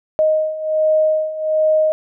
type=beating tone pair; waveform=sine; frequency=622.3 / 623.6 Hz; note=D#5 / D#5; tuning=0 / +4 cents; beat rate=1.3 Hz; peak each=-19 / -15 dBFS; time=0.19-1.92 s; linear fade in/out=0 ms; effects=none